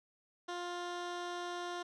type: tone with low-pass filter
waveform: 15% pulse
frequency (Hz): 351.8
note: F4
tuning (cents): +13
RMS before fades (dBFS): -41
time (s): 0.48-1.83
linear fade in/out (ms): 10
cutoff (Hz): 5400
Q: 1
effects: none